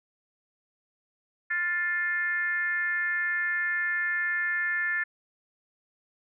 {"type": "tone with frequency modulation", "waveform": "sine", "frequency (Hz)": 1760, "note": "A6", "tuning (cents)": 0, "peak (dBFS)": -25, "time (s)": [1.5, 5.04], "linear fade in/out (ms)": 10, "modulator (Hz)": 359, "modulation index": 0.71, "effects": []}